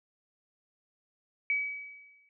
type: tone with exponential decay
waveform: sine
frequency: 2278 Hz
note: C#7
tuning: 47 cents sharp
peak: -24 dBFS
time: 1.5-2.29 s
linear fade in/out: 1 ms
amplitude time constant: 170 ms
effects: none

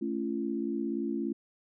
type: chord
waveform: sine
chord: A augmented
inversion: none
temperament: equal with one note detuned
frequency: 220 / 277.2 / 340.7 Hz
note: A3 / C#4 / E#4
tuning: 0 / 0 / -43 cents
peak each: -34 dBFS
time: 0.01-1.33 s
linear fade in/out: 10 ms
effects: none

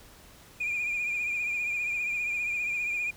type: tone with vibrato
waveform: sine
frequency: 2418 Hz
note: D7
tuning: 50 cents sharp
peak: -26 dBFS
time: 0.6-3.11 s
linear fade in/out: 10 ms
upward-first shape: triangle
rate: 15 Hz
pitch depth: 52 cents each way
effects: tanh soft clip ceiling -25 dBFS + pink hiss -53 dBFS RMS until 3.16 s

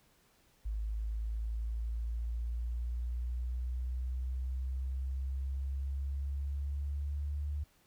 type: linear sweep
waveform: sine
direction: up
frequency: 52.9 to 73.42 Hz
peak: -33 dBFS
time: 0.65-7.64 s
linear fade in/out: 10 ms
effects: pink hiss -68 dBFS RMS until 7.86 s

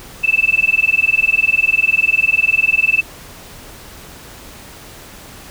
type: tone with tremolo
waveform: sine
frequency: 2637 Hz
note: E7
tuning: in tune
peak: -7 dBFS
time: 0.23-3.02 s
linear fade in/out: 20 ms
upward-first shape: sine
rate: 20 Hz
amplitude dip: 100%
effects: pink hiss -37 dBFS RMS until 5.5 s

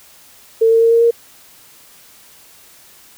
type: tone with pitch steps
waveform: sine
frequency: 450.8 / 454.7 / 458.7 / 462.7 / 466.7 Hz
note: A4 / A#4 / A#4 / A#4 / A#4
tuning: +42 / -43 / -28 / -13 / +2 cents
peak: -8 dBFS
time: 0.61-1.11 s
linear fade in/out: 10 ms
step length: 100 ms
effects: white hiss -45 dBFS RMS until 3.17 s

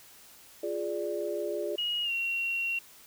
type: chord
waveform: sine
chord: D diminished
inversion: first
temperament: equal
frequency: 349.2 / 415.3 / 587.3 Hz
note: F4 / Ab4 / D5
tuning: 0 / 0 / 0 cents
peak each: -35 / -34 / -34 dBFS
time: 0.63-1.76 s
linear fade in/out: 5 ms
type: tone with pitch glide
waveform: sine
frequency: 2888 to 2742 Hz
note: F#7 to F7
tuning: -43 to -32 cents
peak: -28 dBFS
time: 1.78-2.79 s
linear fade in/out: 5 ms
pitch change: -89 cents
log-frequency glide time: 2.03-2.12 s
effects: white hiss -54 dBFS RMS until 3.06 s

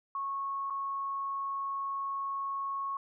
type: tone with dropouts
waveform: sine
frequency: 1100 Hz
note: C#6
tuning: 14 cents flat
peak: -32 dBFS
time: 0.15-2.97 s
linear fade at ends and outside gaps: 2 ms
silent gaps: 0.7-0.705 s
effects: none

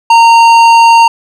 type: tone with tanh clipping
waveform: triangle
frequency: 922 Hz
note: A#5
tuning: 19 cents flat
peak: -3 dBFS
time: 0.1-1.08 s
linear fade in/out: 5 ms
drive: 17 dB
effects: none

